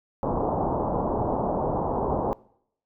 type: low-pass noise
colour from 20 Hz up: white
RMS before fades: -26 dBFS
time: 0.23-2.33 s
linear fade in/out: 0 ms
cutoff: 960 Hz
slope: 48 dB/octave
effects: noise-tail reverb RT60 0.7 s tail -23 dB re dry